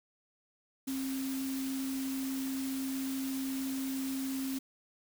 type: tone in noise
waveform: sine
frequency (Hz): 266.9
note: C4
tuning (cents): +35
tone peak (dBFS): -33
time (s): 0.87-4.59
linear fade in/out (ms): 10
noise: white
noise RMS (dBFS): -44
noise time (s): 0.87-4.59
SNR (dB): +8
effects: none